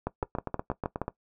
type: two click trains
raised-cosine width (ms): 1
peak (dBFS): -15 / -17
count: 7 / 8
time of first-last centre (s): 0.07-1.016 / 0.23-1.081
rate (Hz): 6.34 / 8.23
effects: noise-tail reverb RT60 0.1 s tail -18 dB re dry